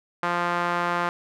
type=tone with band-pass filter; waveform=sawtooth; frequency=174.2 Hz; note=F3; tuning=4 cents flat; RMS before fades=-25 dBFS; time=0.23-1.09 s; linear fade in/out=0 ms; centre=1200 Hz; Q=1.7; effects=none